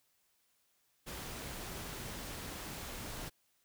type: noise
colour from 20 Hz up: pink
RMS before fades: -44 dBFS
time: 1.06-3.3 s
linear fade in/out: 20 ms
effects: white hiss -75 dBFS RMS until 3.64 s